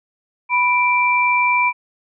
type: tone pair together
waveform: sine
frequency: 987.8 / 2349 Hz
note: B5 / D7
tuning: 0 / 0 cents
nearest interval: octave + minor third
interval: 1500 cents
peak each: -16 dBFS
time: 0.49-1.73 s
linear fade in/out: 50 ms
effects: none